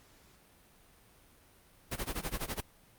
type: noise with tremolo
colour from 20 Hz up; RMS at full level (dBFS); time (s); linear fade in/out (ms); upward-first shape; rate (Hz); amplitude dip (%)
pink; -34; 1.91-2.61; 10; sine; 12; 90
effects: pink hiss -62 dBFS RMS until 2.98 s + Opus 48 kbps